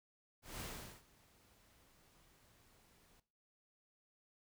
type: noise with ADSR envelope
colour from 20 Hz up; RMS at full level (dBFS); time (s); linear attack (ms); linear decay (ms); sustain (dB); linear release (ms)
pink; -45; 0.42-3.2; 180; 420; -24; 4
effects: noise-tail reverb RT60 0.4 s tail -17 dB re dry